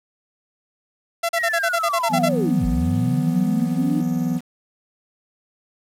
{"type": "tone bursts", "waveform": "sawtooth", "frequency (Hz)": 676, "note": "E5", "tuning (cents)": 43, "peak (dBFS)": -15, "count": 11, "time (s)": [1.23, 2.291], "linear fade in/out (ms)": 10, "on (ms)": 61, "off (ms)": 39}
{"type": "linear two-way sweep", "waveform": "sine", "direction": "down then up", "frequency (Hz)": [1975.5, 46.25, 302.4], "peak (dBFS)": -21, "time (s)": [1.36, 4.01], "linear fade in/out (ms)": 10, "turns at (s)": 2.66}
{"type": "chord", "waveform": "triangle", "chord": "E suspended second", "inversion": "none", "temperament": "equal", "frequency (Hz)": [164.81, 185, 246.9], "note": ["E3", "F#3", "B3"], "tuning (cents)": [0, 0, 0], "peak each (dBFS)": [-22, -24, -20], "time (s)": [2.09, 4.41], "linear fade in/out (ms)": 50}
{"effects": ["resampled to 32000 Hz", "7-bit"]}